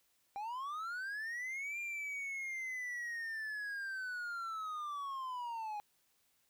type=linear two-way sweep; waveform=triangle; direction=up then down; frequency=784 to 2400 to 821 Hz; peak=-37 dBFS; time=0.36-5.8 s; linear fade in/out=0 ms; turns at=1.79 s; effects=white hiss -75 dBFS RMS until 6.49 s